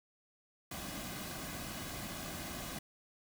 pink noise with comb filter, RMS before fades -43 dBFS, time 0.71-2.79 s, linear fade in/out 5 ms, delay 2.2 ms, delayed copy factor -0.55, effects none

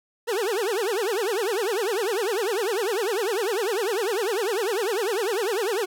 40% pulse tone with vibrato, 422.1 Hz, G#4, 28 cents sharp, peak -22 dBFS, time 0.27-5.86 s, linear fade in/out 20 ms, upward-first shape triangle, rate 10 Hz, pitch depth 300 cents each way, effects none

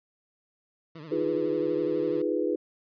20% pulse tone with vibrato, 155.56 Hz, D#3, in tune, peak -36 dBFS, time 0.95-2.22 s, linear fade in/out 5 ms, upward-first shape triangle, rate 12 Hz, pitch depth 150 cents each way
sine chord, F half-diminished seventh, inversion third, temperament equal, 311.1 / 349.2 / 415.3 / 493.9 Hz, Eb4 / F4 / Ab4 / Cb5, 0 / 0 / 0 / 0 cents, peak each -30 dBFS, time 1.11-2.56 s, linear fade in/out 10 ms
effects resampled to 11025 Hz

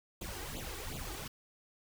pink noise with flanger, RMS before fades -42 dBFS, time 0.21-1.28 s, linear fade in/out 5 ms, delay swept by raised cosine 0.27 to 2.67 ms, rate 2.7 Hz, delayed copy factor +1, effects none

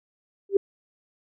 sine tone with exponential growth, 395.8 Hz, G4, 17 cents sharp, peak -11 dBFS, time 0.49-0.57 s, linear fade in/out 5 ms, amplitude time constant 17 ms, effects none

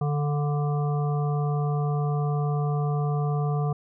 harmonic tone with a mistuned harmonic, 146.83 Hz, D3, in tune, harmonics 1 / 3 / 5 / 7 / 8, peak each -23 / -33 / -34 / -43 / -38 dBFS, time 0.01-3.73 s, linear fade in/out 5 ms, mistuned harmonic 5, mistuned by -24 cents, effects none

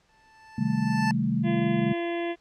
25% pulse tone with exponential growth, 880 Hz, A5, in tune, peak -20 dBFS, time 0.09-1.11 s, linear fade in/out 1 ms, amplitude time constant 220 ms
sine chord, A half-diminished seventh, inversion first, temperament equal, 130.81 / 155.56 / 196 / 220 Hz, C3 / Eb3 / G3 / A3, 0 / 0 / 0 / 0 cents, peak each -30 / -30 / -28 / -26 dBFS, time 0.58-1.93 s, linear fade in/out 5 ms
harmonic tone, 341.8 Hz, F4, 37 cents flat, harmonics 1 / 2 / 3 / 5 / 6 / 7 / 8 / 9 / 10, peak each -28 / -33 / -43 / -41 / -40 / -46 / -44 / -50 / -47 dBFS, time 1.43-2.36 s, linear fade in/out 50 ms
effects pink hiss -65 dBFS RMS until 2.4 s + low-pass 6000 Hz 12 dB/octave

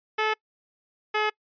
10% pulse tone pair in turn, 433.3 / 426.3 Hz, A4 / G#4, -27 / +45 cents, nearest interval unison, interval 28 cents, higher first, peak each -14 dBFS, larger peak neither, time 0.18-0.34 / 1.14-1.3 s, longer neither, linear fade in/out 10 ms, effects noise-tail reverb RT60 0.1 s tail -26 dB re dry + resampled to 11025 Hz

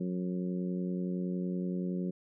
harmonic tone, 90.7 Hz, F#2, 34 cents flat, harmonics 2 / 3 / 4 / 5 / 6, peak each -32 / -41 / -40 / -46 / -48 dBFS, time 0-2.11 s, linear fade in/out 10 ms, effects none

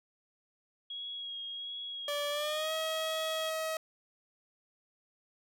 sine tone with vibrato, 3300 Hz, G#7, 12 cents flat, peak -38 dBFS, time 0.9-3.5 s, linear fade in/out 5 ms, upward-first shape sine, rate 1.4 Hz, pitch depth 20 cents each way
sawtooth tone with pitch glide, 581 to 637.3 Hz, D5 to D#5, -19 to +41 cents, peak -29 dBFS, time 2.08-3.77 s, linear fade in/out 2 ms, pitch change +160 cents, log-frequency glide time 2.3-2.73 s
effects none

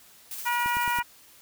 blue noise with tremolo, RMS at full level -36 dBFS, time 0.31-1 s, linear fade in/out 2 ms, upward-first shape square, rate 14 Hz, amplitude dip 25%
harmonic tone, 480 Hz, B4, 49 cents flat, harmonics 2 / 3 / 4 / 5 / 6, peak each -26 / -31 / -33 / -33 / -39 dBFS, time 0.45-1.03 s, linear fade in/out 20 ms
click train, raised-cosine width 3 ms, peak -27 dBFS, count 4, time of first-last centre 0.66-0.987 s, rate 9.17 Hz
effects white hiss -54 dBFS RMS until 1.41 s

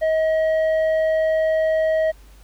square tone with low-pass filter, 635 Hz, D#5, 35 cents sharp, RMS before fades -19 dBFS, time 0.01-2.12 s, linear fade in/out 20 ms, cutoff 1300 Hz, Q 2.1, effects added 50 Hz sine -44 dBFS peak until 2.43 s + pink hiss -54 dBFS RMS until 2.43 s

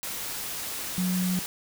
sine tone in noise, 182.6 Hz, F#3, 23 cents flat, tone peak -24 dBFS, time 0.98-1.39 s, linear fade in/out 0 ms, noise white, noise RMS -34 dBFS, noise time 0.03-1.46 s, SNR +7 dB, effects none

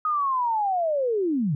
sine linear sweep, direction down, 1261 to 130.81 Hz, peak -21 dBFS, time 0.05-1.55 s, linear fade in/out 2 ms, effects none

